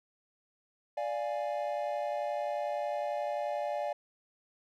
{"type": "chord", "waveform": "triangle", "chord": "D diminished", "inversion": "none", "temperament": "equal", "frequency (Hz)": [587.3, 698.5, 830.6], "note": ["D5", "F5", "Ab5"], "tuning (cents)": [0, 0, 0], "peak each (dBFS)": [-32, -35, -36], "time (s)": [0.97, 3.93], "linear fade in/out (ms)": 5, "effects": []}